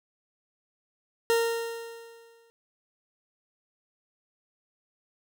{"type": "tone with exponential decay", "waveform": "40% pulse", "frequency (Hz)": 461.7, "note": "A#4", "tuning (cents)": -17, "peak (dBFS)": -19, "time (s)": [1.3, 2.5], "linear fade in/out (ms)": 0, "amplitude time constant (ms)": 260, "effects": []}